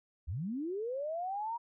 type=linear sweep; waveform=sine; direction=up; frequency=63 to 955 Hz; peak=-34 dBFS; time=0.27-1.58 s; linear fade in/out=20 ms; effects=none